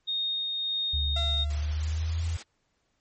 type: tone with tremolo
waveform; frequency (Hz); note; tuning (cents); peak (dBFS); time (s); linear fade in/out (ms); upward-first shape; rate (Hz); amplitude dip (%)
sine; 3701; A#7; -13; -26; 0.07-1.45; 20; sine; 1.7; 25
type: tone with pitch glide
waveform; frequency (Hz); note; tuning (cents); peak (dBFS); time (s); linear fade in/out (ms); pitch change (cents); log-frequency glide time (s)
sine; 73.42 to 82.89; D2 to E2; 0 to +10; -26; 0.93-2.37; 10; +210; 1.51-2.24
type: tone with exponential decay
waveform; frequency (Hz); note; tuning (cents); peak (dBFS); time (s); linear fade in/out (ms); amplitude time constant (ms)
sawtooth; 681; F5; -44; -29; 1.16-2.04; 5; 190
type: high-pass noise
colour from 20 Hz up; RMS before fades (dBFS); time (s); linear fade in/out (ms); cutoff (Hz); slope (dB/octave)
white; -42; 1.5-2.43; 5; 170; 12
effects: pink hiss -74 dBFS RMS until 3 s + MP3 32 kbps